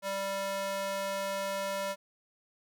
square tone with high-pass filter, 196 Hz, G3, in tune, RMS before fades -34 dBFS, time 0.02-1.96 s, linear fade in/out 50 ms, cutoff 600 Hz, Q 1.4, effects none

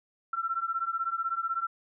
sine beating tone pair, 1340 / 1356 Hz, E6 / E6, +28 / +49 cents, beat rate 16 Hz, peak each -32 / -31 dBFS, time 0.33-1.67 s, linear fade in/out 5 ms, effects none

